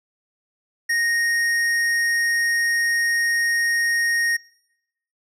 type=tone; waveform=square; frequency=1862 Hz; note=A#6; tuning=2 cents flat; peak=-19 dBFS; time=0.89-4.37 s; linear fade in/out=10 ms; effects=noise-tail reverb RT60 0.9 s tail -25 dB re dry + low-pass 11000 Hz 12 dB/octave